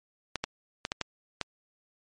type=clicks; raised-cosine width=0.2 ms; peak=-12 dBFS; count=6; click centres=0.357 / 0.44 / 0.851 / 0.919 / 1.013 / 1.413 s; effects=MP3 48 kbps